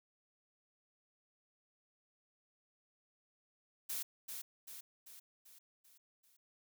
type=noise with echo; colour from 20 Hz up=blue; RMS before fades=-40 dBFS; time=3.89-4.03 s; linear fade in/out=10 ms; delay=390 ms; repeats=6; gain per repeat=-5 dB; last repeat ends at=6.37 s; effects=none